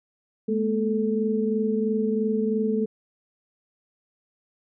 sine tone cluster, 213 / 236 / 437.7 Hz, G#3 / A#3 / A4, +44 / +22 / -9 cents, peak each -24 / -30 / -25 dBFS, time 0.48-2.86 s, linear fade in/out 10 ms, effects none

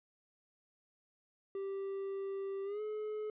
triangle tone with pitch glide, 391.3 to 426.7 Hz, G4 to G#4, -3 to +47 cents, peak -35 dBFS, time 1.55-3.3 s, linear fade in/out 2 ms, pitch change +150 cents, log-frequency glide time 2.64-2.81 s, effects resampled to 8000 Hz

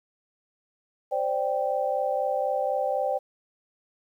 sine chord, C suspended second, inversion none, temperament equal, 523.3 / 587.3 / 784 Hz, C5 / D5 / G5, 0 / 0 / 0 cents, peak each -28 dBFS, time 1.11-3.19 s, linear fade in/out 20 ms, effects 10-bit

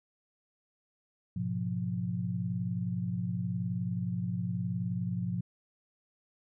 sine tone cluster, 106.5 / 125.6 / 177.3 Hz, G#2 / B2 / F3, +44 / +30 / +26 cents, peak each -36 / -36 / -33 dBFS, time 1.36-5.41 s, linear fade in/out 5 ms, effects none

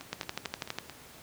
two click trains, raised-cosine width 0.2 ms, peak -15 / -24 dBFS, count 9 / 5, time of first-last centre 0.13-0.786 / 0.01-0.897 s, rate 12.2 / 4.51 Hz, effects pink hiss -51 dBFS RMS until 1.22 s + high-pass 80 Hz 12 dB/octave

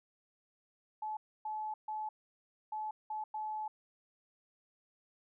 sine tone bursts at uneven times, 860 Hz, A5, 40 cents flat, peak -36 dBFS, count 6, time 1.02-1.17 / 1.45-1.74 / 1.88-2.09 / 2.72-2.91 / 3.1-3.24 / 3.34-3.68 s, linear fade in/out 5 ms, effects none

